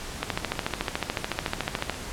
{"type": "two click trains", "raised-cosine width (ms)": 0.3, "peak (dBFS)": [-22, -9], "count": [11, 24], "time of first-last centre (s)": [[0.4, 1.943], [0.23, 1.897]], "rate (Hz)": [6.48, 13.8], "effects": ["pink hiss -37 dBFS RMS until 2.12 s", "low-pass 10000 Hz 12 dB/octave"]}